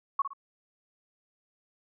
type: tone with echo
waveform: sine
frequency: 1108.7 Hz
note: C#6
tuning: in tune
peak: -22 dBFS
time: 0.19-0.22 s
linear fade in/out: 5 ms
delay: 57 ms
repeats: 2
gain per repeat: -9 dB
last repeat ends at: 0.334 s
effects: none